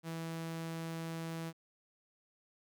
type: tone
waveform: sawtooth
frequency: 164.1 Hz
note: E3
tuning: 8 cents flat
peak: -35 dBFS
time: 0.03-1.53 s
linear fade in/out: 50 ms
effects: none